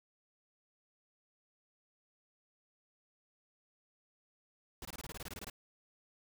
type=noise bursts; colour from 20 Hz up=pink; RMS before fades=-45 dBFS; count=13; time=4.82-5.499 s; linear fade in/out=2 ms; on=31 ms; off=23 ms; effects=none